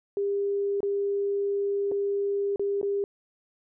sine tone with dropouts, 401.1 Hz, G4, 40 cents sharp, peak -24 dBFS, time 0.17-3.04 s, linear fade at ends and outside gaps 1 ms, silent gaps 0.805-0.83 / 1.915-1.919 / 2.56-2.595 / 2.814-2.829 s, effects none

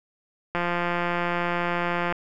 click train, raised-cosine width 0.5 ms, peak -11 dBFS, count 275, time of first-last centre 0.55-2.125 s, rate 174 Hz, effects none

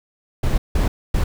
brown noise bursts at uneven times, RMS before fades -17 dBFS, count 3, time 0.43-0.58 / 0.75-0.88 / 1.14-1.24 s, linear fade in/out 5 ms, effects none

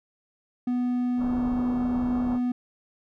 triangle tone, 246.9 Hz, B3, in tune, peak -21 dBFS, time 0.67-2.52 s, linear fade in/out 5 ms
pink low-pass noise, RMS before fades -36 dBFS, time 1.17-2.4 s, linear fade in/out 50 ms, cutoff 1300 Hz, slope 48 dB/octave
effects none

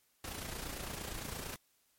pink noise with amplitude modulation, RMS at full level -40 dBFS, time 0.24-1.56 s, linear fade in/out 2 ms, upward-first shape sine, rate 28.8 Hz, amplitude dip 55%, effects white hiss -73 dBFS RMS until 1.98 s + MP3 64 kbps

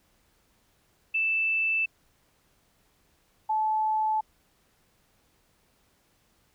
sine tone pair in turn, 2644 / 867.2 Hz, E7 / A5, +5 / -25 cents, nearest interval octave + perfect fifth, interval 1930 cents, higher first, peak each -23 dBFS, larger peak neither, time 1.14-1.86 / 3.49-4.21 s, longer neither, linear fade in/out 10 ms, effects pink hiss -67 dBFS RMS until 6.54 s

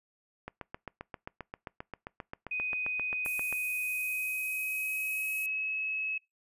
click train, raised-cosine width 0.5 ms, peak -24 dBFS, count 24, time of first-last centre 0.48-3.526 s, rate 7.55 Hz
sine tone with pitch glide, 2500 to 2575 Hz, D#7 to E7, +8 to -41 cents, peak -31 dBFS, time 2.51-6.18 s, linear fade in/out 5 ms, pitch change +51 cents, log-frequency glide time 3.83-5.75 s
pink high-pass noise, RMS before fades -41 dBFS, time 3.25-5.46 s, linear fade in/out 0 ms, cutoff 10000 Hz, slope 24 dB/octave
effects noise-tail reverb RT60 0.2 s tail -25 dB re dry + resampled to 32000 Hz

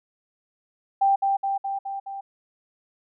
sine tone with echo, 787 Hz, G5, 7 cents sharp, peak -16 dBFS, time 1.01-1.16 s, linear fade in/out 10 ms, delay 210 ms, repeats 5, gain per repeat -3 dB, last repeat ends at 2.21 s, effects none

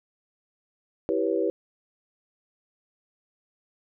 sine chord, C# half-diminished seventh, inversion first, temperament equal with one note detuned, 329.6 / 392 / 487.6 / 554.4 Hz, E4 / G4 / B4 / C#5, 0 / 0 / -22 / 0 cents, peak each -28 / -27 / -27 / -31 dBFS, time 1.09-1.5 s, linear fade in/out 0 ms, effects none

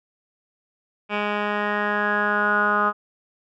10% pulse tone with low-pass filter sweep, 207.4 Hz, G#3, 2 cents flat, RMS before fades -22 dBFS, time 1.09-2.93 s, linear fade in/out 50 ms, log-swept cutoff 2300 to 1300 Hz, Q 8.8, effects none

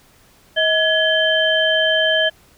sine tone cluster, 636 / 1688 / 3113 Hz, D#5 / G#6 / G7, +38 / +28 / -13 cents, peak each -18 dBFS, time 0.56-2.3 s, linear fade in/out 20 ms, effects pink hiss -52 dBFS RMS until 2.57 s

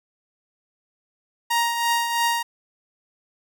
sawtooth tone with tremolo, 937 Hz, A#5, 9 cents sharp, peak -14 dBFS, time 1.5-2.43 s, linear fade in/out 10 ms, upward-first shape triangle, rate 3 Hz, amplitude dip 55%, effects none

